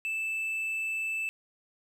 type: tone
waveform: triangle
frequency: 2637 Hz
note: E7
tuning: in tune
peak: -28 dBFS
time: 0.05-1.29 s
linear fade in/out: 0 ms
effects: none